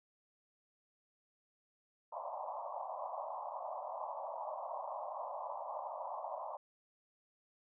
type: band-pass noise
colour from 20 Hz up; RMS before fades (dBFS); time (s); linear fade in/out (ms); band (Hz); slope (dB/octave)
pink; -43; 2.12-6.57; 5; 570 to 1100; 96
effects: none